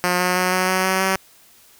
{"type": "tone with pitch steps", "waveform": "5% pulse", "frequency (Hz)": [179.1, 180.97, 182.86, 184.77, 186.71, 188.66, 190.63], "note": ["F3", "F#3", "F#3", "F#3", "F#3", "F#3", "G3"], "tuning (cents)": [44, -38, -20, -2, 16, 34, -48], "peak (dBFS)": -6, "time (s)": [0.04, 1.16], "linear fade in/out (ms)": 0, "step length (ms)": 160, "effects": ["white hiss -51 dBFS RMS until 1.79 s"]}